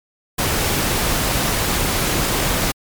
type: noise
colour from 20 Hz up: pink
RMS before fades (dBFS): -19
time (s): 0.38-2.72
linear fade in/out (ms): 10
effects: MP3 96 kbps